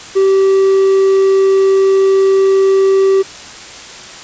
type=tone; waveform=triangle; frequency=387 Hz; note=G4; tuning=22 cents flat; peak=-5 dBFS; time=0.15-3.23 s; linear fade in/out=20 ms; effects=white hiss -31 dBFS RMS until 4.23 s + resampled to 16000 Hz